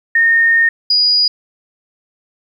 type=tone pair in turn; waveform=sine; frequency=1836 / 4902 Hz; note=A#6 / D#8; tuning=-27 / -27 cents; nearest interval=octave + perfect fourth; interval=1700 cents; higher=second; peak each=-8 / -9 dBFS; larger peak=first; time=0.15-0.69 / 0.9-1.28 s; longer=first; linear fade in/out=5 ms; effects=8-bit